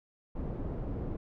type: low-pass noise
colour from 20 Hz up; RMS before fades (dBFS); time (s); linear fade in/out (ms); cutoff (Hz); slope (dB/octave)
pink; -36; 0.35-1.17; 10; 470; 12
effects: none